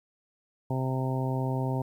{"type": "harmonic tone", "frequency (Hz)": 130.81, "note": "C3", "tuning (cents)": 0, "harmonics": [1, 2, 3, 4, 5, 6, 7], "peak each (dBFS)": [-28, -34, -37, -39, -39, -41, -38], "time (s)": [0.7, 1.82], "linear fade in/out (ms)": 5, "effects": ["10-bit"]}